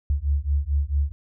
sine beating tone pair, 69.3 / 73.8 Hz, C#2 / D2, 0 / +9 cents, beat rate 4.5 Hz, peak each -23 dBFS, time 0.1-1.12 s, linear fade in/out 0 ms, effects none

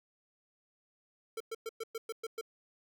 square tone bursts, 450.1 Hz, A4, 39 cents sharp, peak -37 dBFS, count 8, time 1.37-2.412 s, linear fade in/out 5 ms, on 34 ms, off 110 ms, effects none

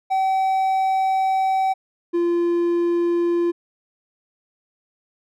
triangle tone pair in turn, 765 / 344.5 Hz, G5 / F4, -42 / -24 cents, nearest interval octave + major second, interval 1382 cents, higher first, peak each -15 dBFS, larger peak neither, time 0.1-1.74 / 2.13-3.52 s, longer first, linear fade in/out 20 ms, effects none

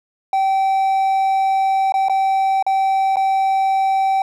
triangle tone with dropouts, 773 Hz, G5, 24 cents flat, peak -12 dBFS, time 0.33-4.22 s, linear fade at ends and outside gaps 2 ms, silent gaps 1.922-1.94 / 2.085-2.096 / 2.626-2.665 / 3.159-3.168 s, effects none

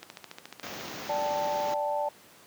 click train, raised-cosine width 0.2 ms, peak -23 dBFS, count 13, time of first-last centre 0.03-0.881 s, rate 14.1 Hz
pink band-stop noise, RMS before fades -38 dBFS, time 0.63-1.74 s, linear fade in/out 0 ms, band 6900 to 14000 Hz, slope 96 dB/octave
sine chord, D suspended fourth, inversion none, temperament equal, 587.3 / 784 / 880 Hz, D5 / G5 / A5, 0 / 0 / 0 cents, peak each -30 / -35 / -30 dBFS, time 1.09-2.09 s, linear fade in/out 5 ms
effects pink hiss -54 dBFS RMS until 2.46 s + high-pass 200 Hz 12 dB/octave

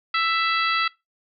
harmonic tone, 662 Hz, E5, 7 cents sharp, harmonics 2 / 3 / 4 / 5 / 6 / 7, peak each -22 / -26 / -28 / -30 / -32 / -33 dBFS, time 0.14-0.88 s, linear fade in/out 5 ms, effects noise-tail reverb RT60 0.2 s tail -21 dB re dry

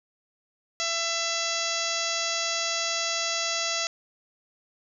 harmonic tone, 669 Hz, E5, 25 cents sharp, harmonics 1 / 2 / 3 / 4 / 5 / 6 / 7 / 8 / 9 / 10, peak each -35 / -35 / -35 / -35 / -35 / -35 / -35 / -35 / -35 / -35 dBFS, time 0.8-3.87 s, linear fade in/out 0 ms, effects none

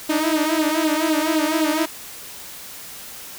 sawtooth tone with flanger, 312.6 Hz, D#4, 8 cents sharp, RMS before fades -20 dBFS, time 0.09-1.86 s, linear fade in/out 10 ms, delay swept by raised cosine 0.23 to 5.53 ms, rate 3.9 Hz, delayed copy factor +0.85, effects white hiss -37 dBFS RMS until 3.38 s

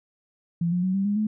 sine tone with pitch steps, 170 / 178.04 / 186.46 / 195.28 / 204.5 / 214.2 Hz, F3 / F3 / F#3 / G3 / G#3 / A3, -46 / +34 / +14 / -6 / -26 / -46 cents, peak -21 dBFS, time 0.61-1.27 s, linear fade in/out 5 ms, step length 110 ms, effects none

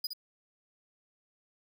45% pulse tone with echo, 4939 Hz, D#8, 14 cents flat, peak -30 dBFS, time 0.04-0.07 s, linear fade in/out 5 ms, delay 64 ms, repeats 1, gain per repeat -6 dB, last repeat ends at 0.134 s, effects none

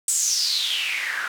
white noise with band-pass filter sweep, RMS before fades -24 dBFS, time 0.08-1.28 s, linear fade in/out 2 ms, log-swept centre 8200 to 1400 Hz, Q 6.4, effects none

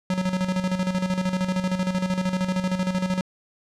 square tone with tremolo, 185 Hz, F#3, in tune, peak -21 dBFS, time 0.1-3.21 s, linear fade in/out 2 ms, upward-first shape square, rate 13 Hz, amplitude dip 60%, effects low-pass 7000 Hz 12 dB/octave

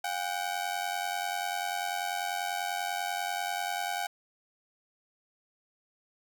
sawtooth ring-modulated tone, 757 Hz, F#5, 39 cents sharp, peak -24 dBFS, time 0.04-4.07 s, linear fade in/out 5 ms, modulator 45.1 Hz, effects none

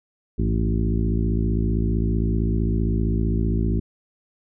harmonic tone with a mistuned harmonic, 55.4 Hz, A1, 13 cents sharp, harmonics 1 / 2 / 3 / 4 / 5 / 6 / 7, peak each -22 / -25 / -27 / -27 / -33 / -31 / -34 dBFS, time 0.38-3.8 s, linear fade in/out 10 ms, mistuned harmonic 2, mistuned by -79 cents, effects none

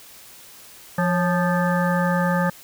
harmonic tone with a mistuned harmonic, 174.61 Hz, F3, in tune, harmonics 1 / 3 / 5 / 7 / 9 / 10, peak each -20 / -25 / -27 / -28 / -30 / -30 dBFS, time 0.98-2.5 s, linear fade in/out 5 ms, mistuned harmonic 3, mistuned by +68 cents, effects white hiss -45 dBFS RMS until 2.63 s

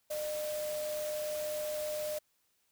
sine tone in noise, 606 Hz, D#5, 46 cents flat, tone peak -34 dBFS, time 0.1-2.19 s, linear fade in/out 10 ms, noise white, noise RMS -44 dBFS, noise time 0.1-2.19 s, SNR +7 dB, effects white hiss -75 dBFS RMS until 2.71 s

